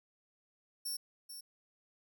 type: tone with echo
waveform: 15% pulse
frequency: 5450 Hz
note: F8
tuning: 43 cents flat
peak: -31 dBFS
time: 0.85-0.97 s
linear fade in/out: 10 ms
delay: 440 ms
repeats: 1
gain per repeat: -9 dB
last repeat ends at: 1.41 s
effects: none